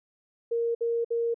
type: tone bursts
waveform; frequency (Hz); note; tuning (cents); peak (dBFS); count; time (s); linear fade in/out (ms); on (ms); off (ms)
sine; 466; A#4; -1; -24; 3; 0.51-1.344; 10; 240; 57
effects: none